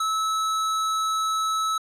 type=tone; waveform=square; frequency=1300 Hz; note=E6; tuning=24 cents flat; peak=-23 dBFS; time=0-1.78 s; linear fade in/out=5 ms; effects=low-pass 10000 Hz 12 dB/octave